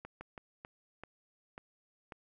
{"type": "clicks", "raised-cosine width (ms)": 0.5, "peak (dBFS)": -30, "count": 7, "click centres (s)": [0.05, 0.21, 0.378, 0.649, 1.036, 1.579, 2.122], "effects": []}